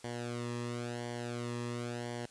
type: tone with flanger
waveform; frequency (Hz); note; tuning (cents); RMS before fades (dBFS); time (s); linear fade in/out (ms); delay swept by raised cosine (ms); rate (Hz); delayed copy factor
sawtooth; 120; B2; -49; -39; 0.04-2.26; 5; 0.77 to 1.36; 0.96; -0.75
effects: white hiss -59 dBFS RMS until 2.3 s + resampled to 22050 Hz